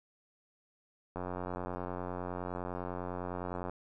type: click train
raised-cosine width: 1 ms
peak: -24 dBFS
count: 229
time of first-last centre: 1.16-3.696 s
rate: 89.9 Hz
effects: none